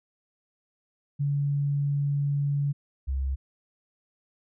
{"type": "tone pair in turn", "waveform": "sine", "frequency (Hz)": [142.5, 67.09], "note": ["C#3", "C2"], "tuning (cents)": [48, 44], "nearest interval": "octave + minor second", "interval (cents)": 1304, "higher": "first", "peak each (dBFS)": [-23, -25], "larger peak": "first", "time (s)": [[1.19, 2.73], [3.07, 3.36]], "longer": "first", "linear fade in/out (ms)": 20, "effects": []}